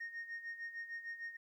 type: tone with tremolo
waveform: sine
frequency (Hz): 1852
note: A#6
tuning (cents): -12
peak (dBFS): -38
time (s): 0-1.37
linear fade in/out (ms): 10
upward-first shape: sine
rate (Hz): 6.6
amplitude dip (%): 75
effects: tanh soft clip ceiling -39 dBFS + 13-bit